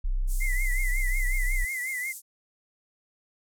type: tone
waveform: sine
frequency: 32 Hz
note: C1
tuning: 38 cents flat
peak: -23 dBFS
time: 0.04-1.65 s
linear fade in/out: 10 ms
type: band-pass noise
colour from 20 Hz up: pink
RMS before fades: -41 dBFS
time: 0.27-2.22 s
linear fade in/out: 50 ms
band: 7500 to 13000 Hz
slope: 24 dB/octave
type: tone with vibrato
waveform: sine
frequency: 2043 Hz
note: C7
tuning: 42 cents flat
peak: -29 dBFS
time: 0.4-2.13 s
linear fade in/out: 20 ms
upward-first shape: triangle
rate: 5.5 Hz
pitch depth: 100 cents each way
effects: none